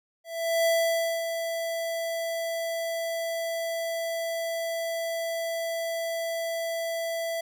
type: tone with ADSR envelope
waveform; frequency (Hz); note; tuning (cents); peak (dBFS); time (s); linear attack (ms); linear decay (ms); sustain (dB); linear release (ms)
square; 664; E5; +12; -21; 0.24-7.41; 420; 560; -8; 6
effects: none